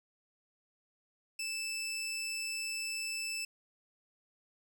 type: tone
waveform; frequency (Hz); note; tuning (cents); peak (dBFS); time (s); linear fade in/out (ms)
20% pulse; 2637; E7; 0; -31; 1.39-3.45; 5
effects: none